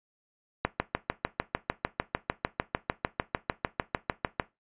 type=click train; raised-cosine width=0.5 ms; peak=-9 dBFS; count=26; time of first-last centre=0.65-4.398 s; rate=6.67 Hz; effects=noise-tail reverb RT60 0.2 s tail -17 dB re dry + resampled to 8000 Hz